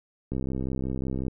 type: click train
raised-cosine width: 3 ms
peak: -18 dBFS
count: 64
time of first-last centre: 0.32-1.282 s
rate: 65.5 Hz
effects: none